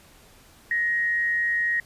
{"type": "tone with frequency modulation", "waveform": "sine", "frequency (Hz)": 1881, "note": "A#6", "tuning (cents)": 15, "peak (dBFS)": -21, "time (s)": [0.71, 1.8], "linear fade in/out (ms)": 2, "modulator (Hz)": 158, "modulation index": 0.29, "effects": ["pink hiss -53 dBFS RMS until 1.85 s", "resampled to 32000 Hz"]}